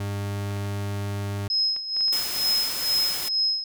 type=tone; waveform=40% pulse; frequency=100.8 Hz; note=G2; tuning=49 cents sharp; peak=-26 dBFS; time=0-1.48 s; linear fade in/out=5 ms
type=clicks; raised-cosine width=0.3 ms; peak=-27 dBFS; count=8; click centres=0.509 / 0.566 / 0.652 / 1.383 / 1.764 / 1.966 / 2.008 / 2.082 s
type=tone with tremolo; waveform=sine; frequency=5130 Hz; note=E8; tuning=48 cents flat; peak=-19 dBFS; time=1.5-3.64 s; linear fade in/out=2 ms; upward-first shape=sine; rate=2.2 Hz; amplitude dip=75%
type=noise; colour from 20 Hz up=white; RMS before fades=-31 dBFS; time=2.12-3.29 s; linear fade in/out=10 ms
effects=none